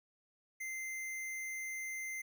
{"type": "tone", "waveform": "square", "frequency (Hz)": 2080, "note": "C7", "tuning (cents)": -11, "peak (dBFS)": -40, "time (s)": [0.6, 2.22], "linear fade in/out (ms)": 10, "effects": []}